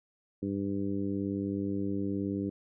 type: harmonic tone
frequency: 99 Hz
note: G2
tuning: 18 cents sharp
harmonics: 1 / 2 / 3 / 4 / 5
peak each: -39 / -34 / -33 / -39 / -44 dBFS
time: 0.42-2.5 s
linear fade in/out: 10 ms
effects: none